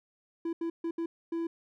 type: tone bursts at uneven times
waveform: triangle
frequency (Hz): 333.4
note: E4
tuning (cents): +20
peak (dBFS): -28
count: 5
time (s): 0.45-0.53 / 0.61-0.7 / 0.84-0.91 / 0.98-1.06 / 1.32-1.47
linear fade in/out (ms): 5
effects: none